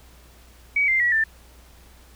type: tone with pitch steps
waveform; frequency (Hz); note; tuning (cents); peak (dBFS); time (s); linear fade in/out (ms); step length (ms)
sine; 2267 / 2091 / 1928.5 / 1778.7; C#7 / C7 / B6 / A6; +38 / -2 / -42 / +18; -17; 0.76-1.24; 5; 120
effects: added 60 Hz sine -49 dBFS peak until 2.15 s + pink hiss -53 dBFS RMS until 2.15 s